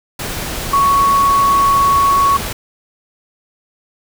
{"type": "tone in noise", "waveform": "sine", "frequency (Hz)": 1113, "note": "C#6", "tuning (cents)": 7, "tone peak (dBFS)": -9, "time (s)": [0.73, 2.37], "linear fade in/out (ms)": 5, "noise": "pink", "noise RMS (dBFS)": -23, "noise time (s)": [0.19, 2.53], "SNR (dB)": 11, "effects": []}